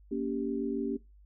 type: chord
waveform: sine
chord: G diminished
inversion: first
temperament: just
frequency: 235.2 / 282.2 / 392 Hz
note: Bb3 / Db4 / G4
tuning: +16 / +31 / 0 cents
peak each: -34 / -33 / -35 dBFS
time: 0.11-0.97 s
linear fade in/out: 10 ms
effects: noise-tail reverb RT60 0.2 s tail -18 dB re dry + added 50 Hz sine -54 dBFS peak until 1.25 s